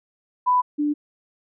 sine tone pair in turn, 995 / 295 Hz, B5 / D4, +13 / +8 cents, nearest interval octave + major sixth, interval 2105 cents, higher first, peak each -15 / -19 dBFS, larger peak first, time 0.46-0.62 / 0.78-0.94 s, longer neither, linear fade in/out 20 ms, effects none

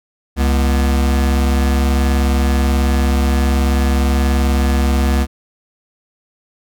square tone pair together, 68.3 / 243.6 Hz, C#2 / B3, -25 / -24 cents, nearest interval octave + minor seventh, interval 2201 cents, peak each -13 / -22 dBFS, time 0.36-5.27 s, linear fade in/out 50 ms, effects none

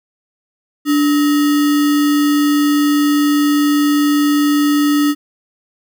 sine tone with sample-and-hold, 292.5 Hz, D4, 7 cents flat, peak -10 dBFS, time 0.85-5.15 s, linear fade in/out 50 ms, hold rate 1575 Hz, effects none

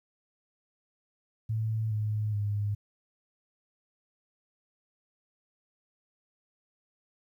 sine tone with pitch steps, 110.5 / 106.74 / 103.1 Hz, A2 / G#2 / G#2, +8 / +48 / -12 cents, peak -27 dBFS, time 1.49-2.75 s, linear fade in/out 10 ms, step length 420 ms, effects 11-bit

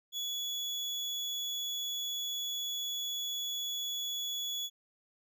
35% pulse tone, 3394 Hz, G#7, 37 cents sharp, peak -32 dBFS, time 0.12-4.7 s, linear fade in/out 50 ms, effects none

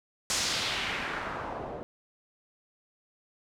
white noise with low-pass filter sweep, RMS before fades -33 dBFS, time 0.3-1.83 s, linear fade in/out 0 ms, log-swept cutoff 7000 to 520 Hz, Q 1.5, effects none

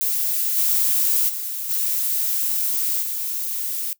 violet noise with level steps, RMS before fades -22 / -19 / -28 / -22 / -26 dBFS, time 0.01-3.93 s, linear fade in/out 0 ms, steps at 0.56 / 1.28 / 1.69 / 3.01 s, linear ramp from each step 20 ms, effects noise-tail reverb RT60 0.1 s tail -19 dB re dry

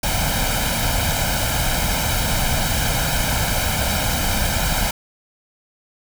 pink noise with comb filter, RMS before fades -20 dBFS, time 0.03-4.91 s, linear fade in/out 5 ms, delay 1.3 ms, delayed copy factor +0.75, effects none

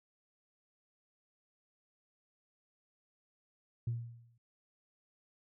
sine tone with exponential decay, 117.4 Hz, A#2, 13 cents sharp, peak -29 dBFS, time 3.87-4.38 s, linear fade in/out 5 ms, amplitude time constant 110 ms, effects tanh soft clip ceiling -28 dBFS

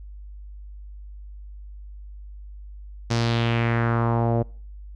sawtooth tone with low-pass filter sweep, 116.54 Hz, A#2, in tune, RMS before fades -22 dBFS, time 3.1-4.43 s, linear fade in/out 10 ms, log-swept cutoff 5800 to 580 Hz, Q 2.4, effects noise-tail reverb RT60 0.5 s tail -25 dB re dry + added 50 Hz sine -37 dBFS peak until 4.95 s

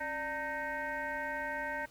sine tone with frequency modulation, 1230 Hz, D#6, 20 cents flat, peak -34 dBFS, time 0-1.86 s, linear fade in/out 10 ms, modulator 319 Hz, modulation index 2.4, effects pink hiss -60 dBFS RMS until 1.9 s

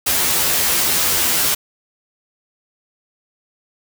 white noise with comb filter, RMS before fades -17 dBFS, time 0.06-1.55 s, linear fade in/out 10 ms, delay 12 ms, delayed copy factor +0.9, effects none

